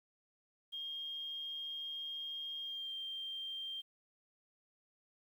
sine tone with pitch glide, 3227 to 3173 Hz, G7 to G7, +50 to +20 cents, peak -40 dBFS, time 0.72-3.82 s, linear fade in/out 20 ms, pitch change -30 cents, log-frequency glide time 2.61-2.94 s, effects 11-bit

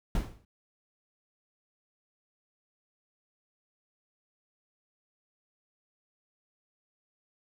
brown noise with exponential decay, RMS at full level -26 dBFS, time 0.15-0.45 s, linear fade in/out 2 ms, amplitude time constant 64 ms, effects none

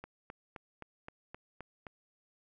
click train, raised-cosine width 0.5 ms, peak -29 dBFS, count 8, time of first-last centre 0.04-1.868 s, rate 3.83 Hz, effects none

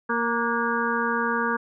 harmonic tone with a mistuned harmonic, 233.1 Hz, A#3, in tune, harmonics 1 / 2 / 4 / 5 / 6 / 7, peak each -29 / -29 / -29 / -29 / -29 / -29 dBFS, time 0.09-1.57 s, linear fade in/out 10 ms, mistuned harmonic 6, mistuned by +58 cents, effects none

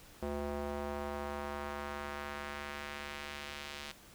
square tone with band-pass filter sweep, 72.3 Hz, D2, 27 cents flat, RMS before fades -41 dBFS, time 0.22-3.92 s, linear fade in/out 5 ms, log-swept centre 500 to 3500 Hz, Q 0.98, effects pink hiss -57 dBFS RMS until 4.14 s

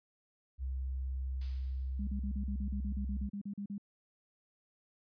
sine tone, 65.41 Hz, C2, in tune, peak -34 dBFS, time 0.58-3.3 s, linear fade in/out 50 ms
blue noise with exponential decay, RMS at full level -47 dBFS, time 1.41-2.24 s, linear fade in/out 5 ms, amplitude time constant 180 ms
sine tone bursts, 201.8 Hz, G#3, 49 cents flat, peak -37 dBFS, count 15, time 1.99-3.781 s, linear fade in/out 5 ms, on 83 ms, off 39 ms
effects resampled to 11025 Hz

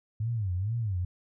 sine tone with vibrato, 102.7 Hz, G#2, 19 cents flat, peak -27 dBFS, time 0.2-1.05 s, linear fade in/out 5 ms, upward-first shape sine, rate 2.2 Hz, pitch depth 250 cents each way, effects none

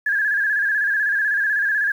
sine tone with vibrato, 1661.2 Hz, G#6, in tune, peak -17 dBFS, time 0.06-1.92 s, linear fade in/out 5 ms, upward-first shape square, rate 16 Hz, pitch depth 53 cents each way, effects 8-bit

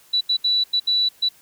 sine tone bursts at uneven times, 3949 Hz, B7, 1 cent flat, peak -16 dBFS, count 6, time 0.13-0.21 / 0.29-0.37 / 0.44-0.64 / 0.73-0.8 / 0.87-1.09 / 1.22-1.29 s, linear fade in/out 10 ms, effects white hiss -53 dBFS RMS until 1.41 s

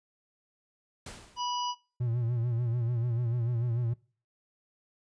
pink noise with exponential decay, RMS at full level -41 dBFS, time 1.06-1.66 s, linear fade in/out 5 ms, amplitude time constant 130 ms
harmonic tone, 980 Hz, B5, 14 cents flat, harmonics 1 / 3 / 5 / 6, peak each -31 / -38 / -42 / -45 dBFS, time 1.36-1.75 s, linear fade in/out 50 ms
triangle tone with vibrato, 118.9 Hz, A#2, 35 cents sharp, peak -25 dBFS, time 2-3.94 s, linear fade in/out 10 ms, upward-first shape sine, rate 6.8 Hz, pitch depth 72 cents each way
effects noise-tail reverb RT60 0.4 s tail -22 dB re dry + resampled to 22050 Hz

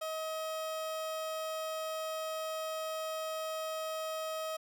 30% pulse tone, 634 Hz, D#5, 32 cents sharp, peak -33 dBFS, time 0.01-4.57 s, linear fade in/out 10 ms, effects none

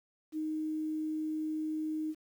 sine tone with quantisation, 311.1 Hz, D#4, in tune, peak -32 dBFS, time 0.32-2.15 s, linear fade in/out 50 ms, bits 10, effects none

